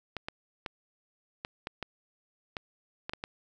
clicks, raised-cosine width 0.3 ms, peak -19 dBFS, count 10, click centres 0.167 / 0.285 / 0.662 / 1.449 / 1.671 / 1.827 / 2.568 / 3.095 / 3.135 / 3.239 s, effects none

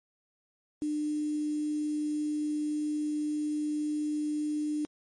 sine tone with quantisation, 300.3 Hz, D4, 39 cents sharp, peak -28 dBFS, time 0.82-4.85 s, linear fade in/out 0 ms, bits 8, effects MP3 48 kbps

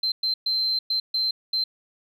sine tone bursts at uneven times, 4110 Hz, C8, 32 cents flat, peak -20 dBFS, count 6, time 0.03-0.12 / 0.23-0.34 / 0.46-0.79 / 0.9-1 / 1.14-1.31 / 1.53-1.64 s, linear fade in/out 5 ms, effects tanh soft clip ceiling -17 dBFS

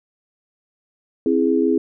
sine chord, C augmented, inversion none, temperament equal with one note detuned, 263.4 / 329.6 / 415.3 Hz, C4 / E4 / G#4, +12 / 0 / 0 cents, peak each -19 dBFS, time 1.26-1.78 s, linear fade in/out 2 ms, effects none

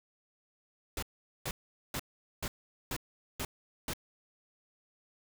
pink noise bursts, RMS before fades -36 dBFS, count 7, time 0.97-3.935 s, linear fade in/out 2 ms, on 55 ms, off 430 ms, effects none

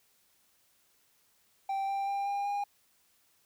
triangle tone with pitch steps, 782 / 789.3 / 796.6 / 804 / 811.4 Hz, G5 / G5 / G5 / G5 / G#5, -4 / +12 / +28 / +44 / -41 cents, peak -28 dBFS, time 1.69-2.64 s, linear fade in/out 5 ms, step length 190 ms, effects white hiss -69 dBFS RMS until 3.45 s

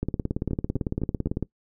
two click trains, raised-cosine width 3 ms, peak -16 / -13 dBFS, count 4 / 26, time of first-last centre 0.51-1.271 / 0.03-1.427 s, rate 3.94 / 17.9 Hz, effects noise-tail reverb RT60 0.1 s tail -21 dB re dry

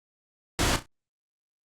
pink noise with echo, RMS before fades -24 dBFS, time 0.59-0.76 s, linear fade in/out 0 ms, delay 33 ms, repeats 3, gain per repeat -11 dB, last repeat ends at 0.859 s, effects low-pass 9000 Hz 12 dB/octave + Opus 48 kbps

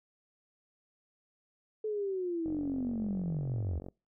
sine linear sweep, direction down, 436.5 to 74.7 Hz, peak -31 dBFS, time 1.84-3.79 s, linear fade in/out 5 ms
click train, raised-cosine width 2 ms, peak -30 dBFS, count 67, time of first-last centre 2.46-3.885 s, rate 46.3 Hz
effects noise-tail reverb RT60 0.3 s tail -26 dB re dry

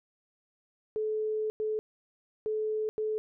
sine tone bursts at uneven times, 431.8 Hz, A4, 33 cents flat, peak -28 dBFS, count 4, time 0.96-1.5 / 1.6-1.79 / 2.46-2.89 / 2.98-3.18 s, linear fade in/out 0 ms, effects none

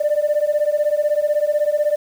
sine beating tone pair, 587.3 / 603.3 Hz, D5 / D5, 0 / +46 cents, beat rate 16 Hz, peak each -17 dBFS, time 0-1.96 s, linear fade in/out 10 ms, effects tanh soft clip ceiling -11 dBFS + 7-bit

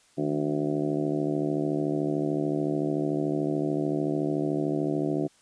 harmonic tone with a mistuned harmonic, 73.6 Hz, D2, 4 cents sharp, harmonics 2 / 3 / 4 / 5 / 6 / 7 / 8 / 9 / 10, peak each -32 / -38 / -28 / -30 / -40 / -38 / -42 / -36 / -46 dBFS, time 0.17-5.28 s, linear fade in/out 20 ms, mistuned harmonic 2, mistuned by +87 cents, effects white hiss -61 dBFS RMS until 5.41 s + resampled to 22050 Hz

